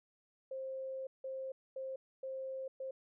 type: tone bursts at uneven times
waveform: sine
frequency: 529 Hz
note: C5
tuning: 19 cents sharp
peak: -39 dBFS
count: 5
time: 0.51-1.07 / 1.24-1.52 / 1.76-1.96 / 2.23-2.68 / 2.8-2.91 s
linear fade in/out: 5 ms
effects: none